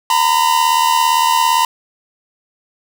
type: tone pair together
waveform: 45% pulse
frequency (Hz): 925 / 1002.6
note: A#5 / B5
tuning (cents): -14 / +26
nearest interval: minor second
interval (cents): 140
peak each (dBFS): -14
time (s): 0.1-1.65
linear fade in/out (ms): 2
effects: none